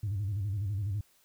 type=tone with vibrato; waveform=sine; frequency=100.4 Hz; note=G2; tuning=42 cents sharp; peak=-28 dBFS; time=0.03-1.01 s; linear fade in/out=5 ms; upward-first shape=square; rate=12 Hz; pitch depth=96 cents each way; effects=tanh soft clip ceiling -27 dBFS + white hiss -66 dBFS RMS until 1.24 s